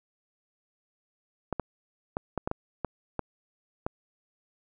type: clicks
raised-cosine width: 1 ms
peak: -15 dBFS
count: 9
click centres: 1.527 / 1.597 / 2.169 / 2.377 / 2.475 / 2.514 / 2.847 / 3.193 / 3.865 s
effects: none